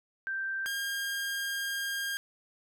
sine / sawtooth tone pair in turn, 1568 / 1612.1 Hz, G6 / G6, 0 / +48 cents, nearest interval unison, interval 48 cents, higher second, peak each -31 / -28 dBFS, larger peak second, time 0.27-0.66 / 0.66-2.17 s, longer second, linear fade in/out 0 ms, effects none

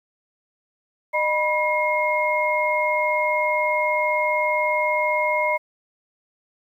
sine tone cluster, 611 / 976 / 2142 Hz, D#5 / B5 / C7, -32 / -21 / +40 cents, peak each -23 dBFS, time 1.13-5.58 s, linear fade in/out 20 ms, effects 9-bit

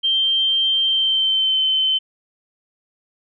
sine tone with pitch glide, 3148 to 3073 Hz, G7 to G7, +7 to -35 cents, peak -15 dBFS, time 0.03-1.99 s, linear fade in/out 20 ms, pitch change -42 cents, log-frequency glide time 0.81-1.61 s, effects none

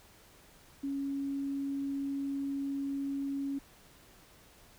sine tone, 277.2 Hz, C#4, in tune, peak -32 dBFS, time 0.83-3.59 s, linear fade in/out 10 ms, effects pink hiss -59 dBFS RMS until 4.78 s

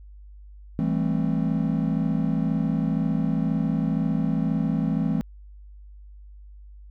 triangle chord, A minor seventh, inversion second, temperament just, 165 / 198 / 220 / 264 Hz, E3 / G3 / A3 / C4, +2 / +18 / 0 / +16 cents, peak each -23 / -27 / -25 / -26 dBFS, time 0.79-5.21 s, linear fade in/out 0 ms, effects added 50 Hz sine -42 dBFS peak until 6.9 s

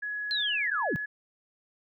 sine tone with pitch glide, 1683 to 1696.7 Hz, G#6 to G#6, +23 to +37 cents, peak -31 dBFS, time 0.02-1.06 s, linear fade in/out 10 ms, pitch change +14 cents, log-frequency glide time 0.63-0.89 s
sine linear sweep, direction down, 4186 to 103.83 Hz, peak -27 dBFS, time 0.31-0.96 s, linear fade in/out 0 ms
effects none

